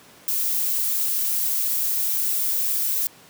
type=noise; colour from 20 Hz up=violet; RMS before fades=-23 dBFS; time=0.28-3.07 s; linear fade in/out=0 ms; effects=pink hiss -49 dBFS RMS until 3.29 s + high-pass 150 Hz 12 dB/octave